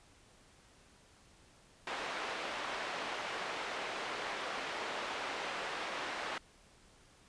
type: band-pass noise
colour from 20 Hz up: pink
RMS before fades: -40 dBFS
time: 1.87-6.38 s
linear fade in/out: 2 ms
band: 540 to 3100 Hz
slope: 12 dB/octave
effects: pink hiss -63 dBFS RMS until 7.28 s + resampled to 22050 Hz